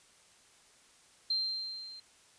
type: tone with level ramp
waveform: sine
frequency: 4156 Hz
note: C8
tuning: 12 cents flat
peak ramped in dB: -27 to -46 dBFS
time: 1.3-2 s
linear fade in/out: 5 ms
effects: white hiss -62 dBFS RMS until 2.38 s + resampled to 22050 Hz